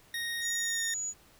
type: tone with pitch glide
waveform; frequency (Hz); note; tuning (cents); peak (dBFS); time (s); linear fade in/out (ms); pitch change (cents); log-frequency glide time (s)
25% pulse; 1864.7 to 1836.9; A#6 to A#6; 0 to -26; -29; 0.14-0.94; 2; -26; 0.57-0.82
type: tone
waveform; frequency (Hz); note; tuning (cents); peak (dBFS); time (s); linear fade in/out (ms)
sine; 6850; A8; -47; -32; 0.41-1.14; 50
effects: pink hiss -60 dBFS RMS until 1.39 s